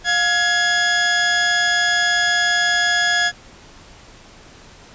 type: tone pair together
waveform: sawtooth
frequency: 707 / 1678.2 Hz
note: F5 / G#6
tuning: +21 / +18 cents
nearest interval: octave + minor third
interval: 1497 cents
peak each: -19 / -12 dBFS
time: 0.04-3.32 s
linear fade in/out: 50 ms
effects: pink hiss -44 dBFS RMS until 4.94 s + resampled to 16000 Hz